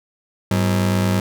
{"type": "ring-modulated tone", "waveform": "40% pulse", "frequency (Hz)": 146.83, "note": "D3", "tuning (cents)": 0, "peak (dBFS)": -12, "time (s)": [0.51, 1.2], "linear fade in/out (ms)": 2, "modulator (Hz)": 44.5, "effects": []}